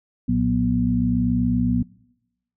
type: harmonic tone with a mistuned harmonic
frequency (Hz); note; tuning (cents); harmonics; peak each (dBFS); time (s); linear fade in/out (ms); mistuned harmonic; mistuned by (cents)
60.7; B1; -29; 1 / 2 / 3 / 4; -28 / -25 / -23 / -20; 0.28-1.83; 10; 2; -100
effects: noise-tail reverb RT60 0.9 s tail -23 dB re dry